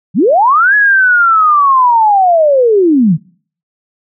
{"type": "linear two-way sweep", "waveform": "sine", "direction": "up then down", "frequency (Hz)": [138.6, 1700, 138.6], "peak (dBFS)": -5, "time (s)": [0.14, 3.18], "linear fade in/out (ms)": 50, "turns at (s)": 0.75, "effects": ["noise-tail reverb RT60 0.5 s tail -24 dB re dry"]}